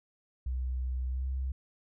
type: tone with pitch glide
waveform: sine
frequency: 63.4 to 65.56 Hz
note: B1 to C2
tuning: +46 to +4 cents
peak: -30 dBFS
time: 0.46-1.52 s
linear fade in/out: 5 ms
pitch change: +58 cents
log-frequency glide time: 1.08-1.26 s
effects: none